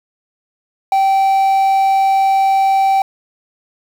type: tone with quantisation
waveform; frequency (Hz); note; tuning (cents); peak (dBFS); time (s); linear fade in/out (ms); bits
triangle; 777; G5; -16; -8; 0.92-3.02; 2; 6
effects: none